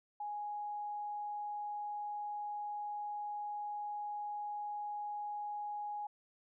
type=tone; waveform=sine; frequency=830.6 Hz; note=G#5; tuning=in tune; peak=-38 dBFS; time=0.2-6.07 s; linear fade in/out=5 ms; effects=none